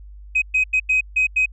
sine tone bursts at uneven times, 2523 Hz, D#7, 23 cents sharp, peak -13 dBFS, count 6, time 0.35-0.42 / 0.54-0.64 / 0.73-0.8 / 0.89-1.01 / 1.16-1.27 / 1.36-1.46 s, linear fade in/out 10 ms, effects tanh soft clip ceiling -11 dBFS + added 50 Hz sine -37 dBFS peak until 1.52 s

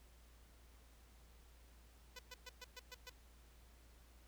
5% pulse tone bursts, 500 Hz, B4, 21 cents sharp, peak -38 dBFS, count 7, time 2.16-3.097 s, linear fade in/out 5 ms, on 31 ms, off 120 ms, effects added 58 Hz sine -62 dBFS peak until 4.27 s + pink hiss -69 dBFS RMS until 4.27 s

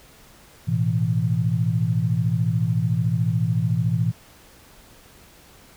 sine chord, A suspended second, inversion none, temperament just, 110 / 123.75 / 165 Hz, A2 / B2 / E3, 0 / +4 / +2 cents, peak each -23 dBFS, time 0.67-4.12 s, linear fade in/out 20 ms, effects pink hiss -50 dBFS RMS until 5.76 s

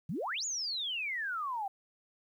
sine exponential two-way sweep, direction up then down, 136.9 to 7040 to 759 Hz, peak -33 dBFS, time 0.09-1.68 s, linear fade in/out 5 ms, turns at 0.45 s, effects 11-bit

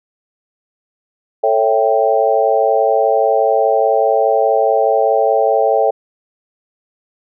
sine chord, A dominant seventh, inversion none, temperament equal with one note detuned, 442.8 / 554.4 / 659.3 / 784 Hz, A4 / C#5 / E5 / G5, +11 / 0 / 0 / 0 cents, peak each -16 dBFS, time 1.43-5.91 s, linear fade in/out 10 ms, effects none

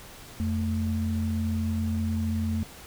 sine tone pair together, 87.74 / 221.1 Hz, F2 / A3, +9 / +9 cents, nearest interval octave + major third, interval 1600 cents, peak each -27 / -28 dBFS, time 0.4-2.63 s, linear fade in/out 0 ms, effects pink hiss -46 dBFS RMS until 2.86 s

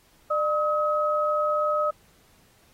sine tone pair together, 601 / 1273.5 Hz, D5 / D#6, +40 / +40 cents, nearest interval octave + minor second, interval 1300 cents, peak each -24 dBFS, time 0.3-1.91 s, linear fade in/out 10 ms, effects pink hiss -60 dBFS RMS until 2.73 s + AAC 48 kbps

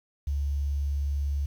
sine tone with quantisation, 70.9 Hz, C#2, 40 cents sharp, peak -25 dBFS, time 0.27-1.46 s, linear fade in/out 5 ms, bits 9, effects none

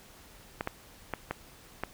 clicks, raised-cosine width 0.5 ms, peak -16 dBFS, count 5, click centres 0.609 / 0.674 / 1.137 / 1.31 / 1.836 s, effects pink hiss -54 dBFS RMS until 1.93 s

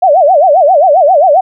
sine tone with vibrato, 659.3 Hz, E5, in tune, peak -3 dBFS, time 0.02-1.41 s, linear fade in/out 10 ms, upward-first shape sine, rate 7.5 Hz, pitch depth 270 cents each way, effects none

